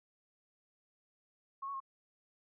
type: tone with pitch steps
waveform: sine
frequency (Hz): 1088 / 1113 / 1077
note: C#6 / C#6 / C6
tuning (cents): -33 / +7 / +50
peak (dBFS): -38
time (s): 1.62-1.803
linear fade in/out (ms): 10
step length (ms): 61
effects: none